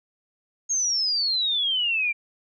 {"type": "exponential sweep", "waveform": "sine", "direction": "down", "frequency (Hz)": [6590, 2337], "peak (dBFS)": -21, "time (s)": [0.69, 2.13], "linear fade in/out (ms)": 20, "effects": []}